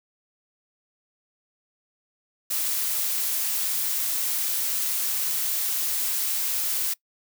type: noise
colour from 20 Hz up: blue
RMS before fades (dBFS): -26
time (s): 2.5-6.94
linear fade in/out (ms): 10
effects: noise-tail reverb RT60 0.1 s tail -22 dB re dry